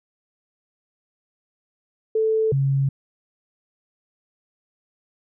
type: tone pair in turn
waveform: sine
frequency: 440 / 137.04 Hz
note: A4 / C#3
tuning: 0 / -19 cents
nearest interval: octave + minor sixth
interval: 2019 cents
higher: first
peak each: -17 dBFS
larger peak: neither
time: 2.15-2.52 / 2.52-2.89 s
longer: neither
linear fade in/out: 5 ms
effects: none